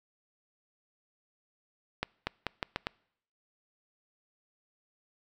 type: accelerating click train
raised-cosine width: 0.3 ms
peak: -14 dBFS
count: 6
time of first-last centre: 2.03-2.869 s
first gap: 240 ms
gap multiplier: 0.82
effects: noise-tail reverb RT60 0.7 s tail -26 dB re dry